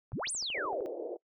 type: click train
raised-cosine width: 1 ms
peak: -37 dBFS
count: 10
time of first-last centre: 0.12-0.807 s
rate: 13.1 Hz
type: exponential two-way sweep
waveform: sine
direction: up then down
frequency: 93.4 to 9956 to 334.5 Hz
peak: -33 dBFS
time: 0.13-0.86 s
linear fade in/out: 0 ms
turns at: 0.31 s
type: band-pass noise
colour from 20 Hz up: white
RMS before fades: -39 dBFS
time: 0.54-1.17 s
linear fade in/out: 10 ms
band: 340 to 610 Hz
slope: 48 dB/octave
effects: noise-tail reverb RT60 0.1 s tail -23 dB re dry